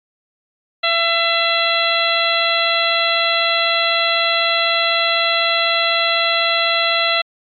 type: harmonic tone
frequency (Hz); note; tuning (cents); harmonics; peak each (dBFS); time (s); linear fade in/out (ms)
672; E5; +33; 1 / 2 / 3 / 4 / 5 / 6; -21 / -21 / -21 / -21 / -21 / -21; 0.83-7.22; 10
effects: MP3 96 kbps